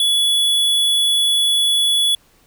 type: tone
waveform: square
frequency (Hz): 3410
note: G#7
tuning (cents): +45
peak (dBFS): -14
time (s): 0-2.15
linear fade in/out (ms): 2
effects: pink hiss -55 dBFS RMS until 2.46 s